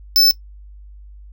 square tone, 5274 Hz, E8, in tune, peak -10 dBFS, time 0.16-0.31 s, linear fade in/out 0 ms, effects noise-tail reverb RT60 0.1 s tail -18 dB re dry + added 50 Hz sine -37 dBFS peak until 1.32 s

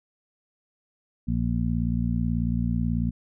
harmonic tone, 58.27 Hz, A#1, in tune, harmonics 1 / 2 / 3 / 4, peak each -28 / -28 / -28 / -28 dBFS, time 1.27-3.11 s, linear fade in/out 20 ms, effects none

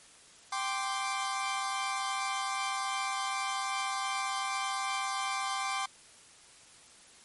sawtooth chord, G suspended fourth, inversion none, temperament equal, 784 / 1046.5 / 1174.7 Hz, G5 / C6 / D6, 0 / 0 / 0 cents, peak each -32 dBFS, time 0.52-5.86 s, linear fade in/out 5 ms, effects white hiss -56 dBFS RMS until 7.24 s + MP3 48 kbps

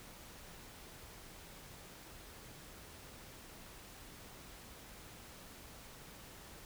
silence, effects pink hiss -54 dBFS RMS until 6.65 s

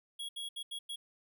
square tone bursts at uneven times, 3322 Hz, G#7, in tune, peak -39 dBFS, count 5, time 0.19-0.29 / 0.36-0.49 / 0.56-0.63 / 0.71-0.79 / 0.89-0.96 s, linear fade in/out 10 ms, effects none

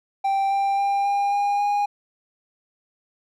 triangle tone with pitch steps, 784 / 790.8 / 797.7 / 804.6 / 811.6 / 818.7 Hz, G5 / G5 / G5 / G5 / G#5 / G#5, 0 / +15 / +30 / +45 / -40 / -25 cents, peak -17 dBFS, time 0.24-1.86 s, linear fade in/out 10 ms, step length 270 ms, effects none

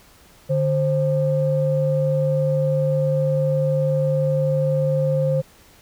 sine tone pair together, 148 / 527.4 Hz, D3 / C5, +14 / +14 cents, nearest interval octave + minor seventh, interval 2200 cents, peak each -19 dBFS, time 0.49-5.42 s, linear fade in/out 20 ms, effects tanh soft clip ceiling -9 dBFS + pink hiss -51 dBFS RMS until 5.81 s

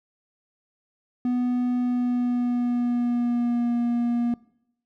triangle tone with pitch glide, 246.9 to 238.2 Hz, B3 to A#3, 0 to +38 cents, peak -19 dBFS, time 1.25-4.34 s, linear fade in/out 2 ms, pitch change -62 cents, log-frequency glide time 1.79-3.74 s, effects noise-tail reverb RT60 0.8 s tail -22 dB re dry

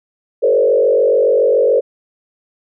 sine tone with frequency modulation, 493.9 Hz, B4, in tune, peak -9 dBFS, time 0.42-1.81 s, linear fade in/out 20 ms, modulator 47 Hz, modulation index 1.5, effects none

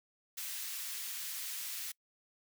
white high-pass noise, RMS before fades -41 dBFS, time 0.37-1.92 s, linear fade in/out 10 ms, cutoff 1800 Hz, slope 12 dB/octave, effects noise-tail reverb RT60 0.1 s tail -24 dB re dry

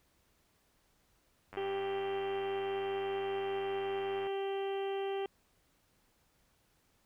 click train, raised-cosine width 0.5 ms, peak -32 dBFS, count 273, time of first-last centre 1.53-4.269 s, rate 99.3 Hz
harmonic tone, 392.2 Hz, G4, 1 cent sharp, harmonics 1 / 2 / 3 / 4 / 5 / 6 / 7 / 8, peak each -34 / -41 / -52 / -55 / -53 / -57 / -52 / -51 dBFS, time 1.57-5.26 s, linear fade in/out 2 ms
effects pink hiss -72 dBFS RMS until 7.05 s

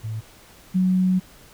sine tone pair in turn, 110 / 185 Hz, A2 / F#3, 0 / 0 cents, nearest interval major sixth, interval 900 cents, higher second, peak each -26 / -16 dBFS, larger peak second, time 0.03-0.21 / 0.74-1.2 s, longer second, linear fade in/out 20 ms, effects pink hiss -49 dBFS RMS until 1.53 s

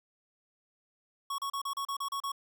square tone bursts, 1108.7 Hz, C#6, in tune, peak -33 dBFS, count 9, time 1.3-2.319 s, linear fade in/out 5 ms, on 83 ms, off 34 ms, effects none

